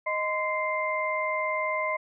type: tone cluster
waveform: sine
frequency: 623 / 1030 / 2094 Hz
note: D#5 / C6 / C7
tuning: +2 / -28 / +1 cents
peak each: -30 dBFS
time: 0.06-1.97 s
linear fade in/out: 10 ms
effects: none